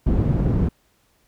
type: low-pass noise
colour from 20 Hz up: white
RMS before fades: -19 dBFS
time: 0.06-0.69 s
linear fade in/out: 10 ms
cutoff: 170 Hz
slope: 12 dB/octave
effects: pink hiss -63 dBFS RMS until 1.27 s